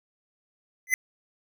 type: tone with exponential growth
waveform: square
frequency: 2032 Hz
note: B6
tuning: 49 cents sharp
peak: -16 dBFS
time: 0.87-0.94 s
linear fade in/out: 1 ms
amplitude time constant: 15 ms
effects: none